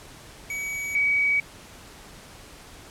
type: tone pair in turn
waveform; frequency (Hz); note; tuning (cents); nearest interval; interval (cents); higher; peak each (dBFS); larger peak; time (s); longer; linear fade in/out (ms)
square / sine; 2268 / 2268; C#7 / C#7; +39 / +39; unison; 0; neither; -29 / -19; second; 0.5-0.95 / 0.95-1.4; neither; 2
effects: pink hiss -46 dBFS RMS until 2.9 s + low-pass 11000 Hz 12 dB/octave